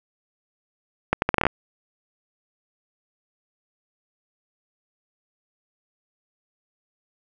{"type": "accelerating click train", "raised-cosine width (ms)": 0.5, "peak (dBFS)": -3, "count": 9, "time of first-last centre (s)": [1.13, 1.467], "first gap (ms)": 91, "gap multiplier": 0.76, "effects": []}